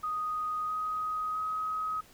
sine tone with pitch steps, 1244.5 / 1255.3 / 1266.3 Hz, D#6 / D#6 / D#6, 0 / +15 / +30 cents, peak -30 dBFS, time 0.03-2.01 s, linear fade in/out 10 ms, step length 660 ms, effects pink hiss -57 dBFS RMS until 2.13 s

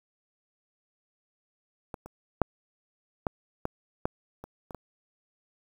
clicks, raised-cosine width 1 ms, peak -22 / -29 / -7 / -13 / -15 / -12 / -27 / -27 / -24 dBFS, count 9, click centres 1.942 / 2.06 / 2.417 / 3.268 / 3.654 / 4.055 / 4.44 / 4.708 / 4.747 s, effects 8-bit

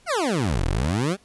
20% pulse exponential two-way sweep, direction down then up, 765 to 37.78 to 210.4 Hz, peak -16 dBFS, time 0.06-1.17 s, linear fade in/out 50 ms, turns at 0.65 s, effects pink hiss -57 dBFS RMS until 1.24 s + resampled to 24000 Hz

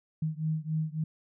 sine beating tone pair, 155.5 / 159.1 Hz, D#3 / D#3, -1 / +39 cents, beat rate 3.6 Hz, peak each -31 / -32 dBFS, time 0.22-1.04 s, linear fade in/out 5 ms, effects none

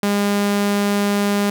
sawtooth tone, 203.1 Hz, G#3, 38 cents flat, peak -12 dBFS, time 0.03-1.5 s, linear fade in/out 2 ms, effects none

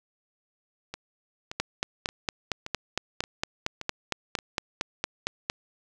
two click trains, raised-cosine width 0.2 ms, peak -9 / -18 dBFS, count 18 / 7, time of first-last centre 1.6-5.499 / 0.94-4.388 s, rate 4.36 / 1.74 Hz, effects none

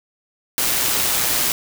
white noise with amplitude modulation, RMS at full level -18 dBFS, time 0.58-1.52 s, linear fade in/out 0 ms, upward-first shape sine, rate 122 Hz, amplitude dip 30%, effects none

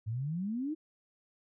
sine exponential sweep, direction up, 103.9 to 324.7 Hz, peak -32 dBFS, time 0.06-0.75 s, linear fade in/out 20 ms, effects none

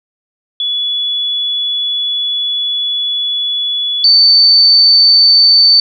sine tone pair in turn, 3412 / 4543 Hz, G#7 / C#8, +46 / +42 cents, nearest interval perfect fourth, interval 496 cents, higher second, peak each -13 / -4 dBFS, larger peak second, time 0.6-4.04 / 4.04-5.8 s, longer first, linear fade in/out 2 ms, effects none

